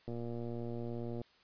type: click train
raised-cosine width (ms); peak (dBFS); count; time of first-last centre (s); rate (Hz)
2; -29; 135; 0.08-1.216; 118
effects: white hiss -66 dBFS RMS until 1.43 s + resampled to 11025 Hz